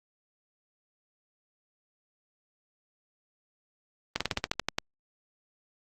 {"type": "slowing click train", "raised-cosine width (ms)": 0.2, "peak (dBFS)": -9, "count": 10, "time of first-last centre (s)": [4.16, 4.785], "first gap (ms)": 46, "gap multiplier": 1.1, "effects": ["Opus 24 kbps"]}